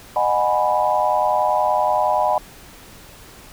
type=chord; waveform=sine; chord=G# minor seventh; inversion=second; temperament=equal with one note detuned; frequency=613.7 / 740 / 830.6 / 987.8 Hz; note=D#5 / F#5 / G#5 / B5; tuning=-24 / 0 / 0 / 0 cents; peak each=-21 dBFS; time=0.16-2.38 s; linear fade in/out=2 ms; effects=pink hiss -43 dBFS RMS until 3.52 s